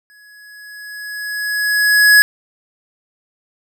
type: tone with exponential growth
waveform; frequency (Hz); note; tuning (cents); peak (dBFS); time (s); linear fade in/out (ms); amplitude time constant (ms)
square; 1681; G#6; +20; -5; 0.1-2.22; 0; 460
effects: none